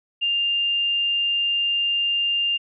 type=tone; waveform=sine; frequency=2800 Hz; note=F7; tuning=4 cents sharp; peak=-19 dBFS; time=0.21-2.58 s; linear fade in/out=20 ms; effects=none